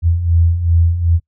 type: beating tone pair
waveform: sine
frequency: 82.41 / 85.01 Hz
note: E2 / F2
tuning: 0 / -46 cents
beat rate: 2.6 Hz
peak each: -17 / -11 dBFS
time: 0.02-1.2 s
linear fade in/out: 50 ms
effects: noise-tail reverb RT60 0.1 s tail -23 dB re dry